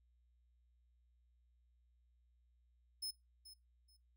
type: tone with echo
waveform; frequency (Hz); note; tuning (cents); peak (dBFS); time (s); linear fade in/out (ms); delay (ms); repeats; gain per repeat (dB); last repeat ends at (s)
sawtooth; 5190; E8; -28; -38; 3.02-3.11; 10; 430; 2; -14; 3.97
effects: noise-tail reverb RT60 0.2 s tail -21 dB re dry + added 60 Hz sine -70 dBFS peak until 4.16 s